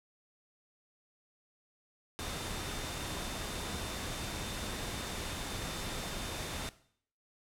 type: tone in noise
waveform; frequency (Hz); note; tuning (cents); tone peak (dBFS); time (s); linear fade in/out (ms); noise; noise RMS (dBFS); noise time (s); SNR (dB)
sine; 3600; A7; +39; -49; 2.19-6.69; 0; pink; -39; 2.19-6.69; -13
effects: noise-tail reverb RT60 0.6 s tail -17 dB re dry + low-pass 11000 Hz 12 dB/octave